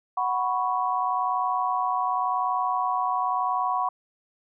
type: chord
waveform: sine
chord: F# suspended fourth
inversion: none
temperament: equal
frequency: 740 / 987.8 / 1108.7 Hz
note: F#5 / B5 / C#6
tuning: 0 / 0 / 0 cents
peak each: -27 dBFS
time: 0.17-3.89 s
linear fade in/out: 5 ms
effects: none